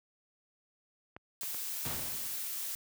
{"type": "clicks", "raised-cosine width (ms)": 0.5, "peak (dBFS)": -30, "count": 5, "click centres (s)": [1.165, 1.433, 1.546, 1.911, 1.994]}
{"type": "noise", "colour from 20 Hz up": "blue", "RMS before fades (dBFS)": -38, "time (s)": [1.41, 2.75], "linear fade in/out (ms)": 0}
{"type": "noise with exponential decay", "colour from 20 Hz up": "pink", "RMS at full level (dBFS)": -37, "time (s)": [1.85, 2.68], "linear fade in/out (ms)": 2, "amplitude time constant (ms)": 180}
{"effects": ["high-pass 60 Hz 12 dB/octave"]}